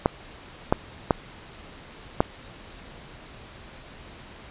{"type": "clicks", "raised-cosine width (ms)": 1, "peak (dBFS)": -3, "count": 4, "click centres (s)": [0.059, 0.725, 1.108, 2.205], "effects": ["pink hiss -45 dBFS RMS until 4.5 s", "resampled to 8000 Hz"]}